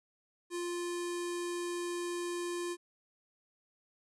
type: tone with low-pass filter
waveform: square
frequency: 349.2 Hz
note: F4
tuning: in tune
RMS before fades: -37 dBFS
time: 0.5-2.77 s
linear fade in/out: 50 ms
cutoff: 9000 Hz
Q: 2.5
effects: none